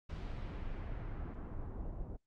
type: noise with low-pass filter sweep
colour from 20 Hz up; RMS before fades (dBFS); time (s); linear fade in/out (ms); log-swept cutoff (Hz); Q
brown; -42; 0.09-2.17; 10; 4400 to 660; 1
effects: noise-tail reverb RT60 0.1 s tail -25 dB re dry + Opus 48 kbps